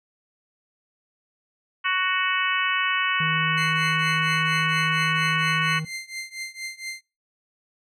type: harmonic tone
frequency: 371.5 Hz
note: F#4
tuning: 7 cents sharp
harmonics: 3 / 4 / 5 / 6 / 7 / 8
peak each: -26 / -27 / -28 / -29 / -29 / -30 dBFS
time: 1.84-5.8 s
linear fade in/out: 20 ms
type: tone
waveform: triangle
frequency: 157.5 Hz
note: D#3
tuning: 21 cents sharp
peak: -25 dBFS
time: 3.2-5.85 s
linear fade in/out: 5 ms
type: tone with tremolo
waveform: sawtooth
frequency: 2088 Hz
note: C7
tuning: 4 cents flat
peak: -25 dBFS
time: 3.57-7.01 s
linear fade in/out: 10 ms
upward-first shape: triangle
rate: 4.3 Hz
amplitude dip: 95%
effects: noise-tail reverb RT60 0.3 s tail -23 dB re dry + low-pass 10000 Hz 12 dB/octave